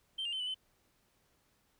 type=tone with pitch steps; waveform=sine; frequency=3127 / 2810 / 3076 / 2973 / 3054 Hz; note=G7 / F7 / G7 / F#7 / G7; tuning=-5 / +10 / -33 / +8 / -46 cents; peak=-33 dBFS; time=0.18-0.545 s; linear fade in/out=10 ms; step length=73 ms; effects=tanh soft clip ceiling -32 dBFS + pink hiss -73 dBFS RMS until 1.79 s